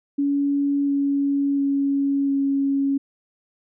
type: tone with pitch steps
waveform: sine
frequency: 282.6 / 280.5 / 278.4 / 276.3 Hz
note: C#4 / C#4 / C#4 / C#4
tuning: +34 / +21 / +8 / -6 cents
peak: -18 dBFS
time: 0.18-2.98 s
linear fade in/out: 10 ms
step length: 700 ms
effects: none